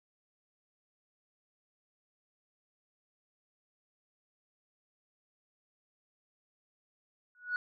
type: tone with exponential growth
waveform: sine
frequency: 1465 Hz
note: F#6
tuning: 18 cents flat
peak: -25 dBFS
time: 7.35-7.56 s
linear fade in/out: 1 ms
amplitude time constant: 44 ms
effects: tanh soft clip ceiling -26 dBFS